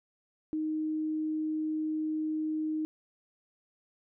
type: tone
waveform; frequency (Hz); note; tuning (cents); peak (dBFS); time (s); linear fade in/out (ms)
sine; 311.1; D#4; 0; -29; 0.53-2.85; 0
effects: none